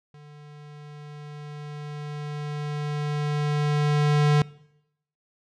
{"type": "tone with level ramp", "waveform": "square", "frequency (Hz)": 148, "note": "D3", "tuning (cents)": 14, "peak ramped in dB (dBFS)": [-46, -17], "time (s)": [0.14, 4.42], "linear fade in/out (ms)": 2, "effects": ["noise-tail reverb RT60 0.8 s tail -22 dB re dry", "low-pass 5000 Hz 12 dB/octave"]}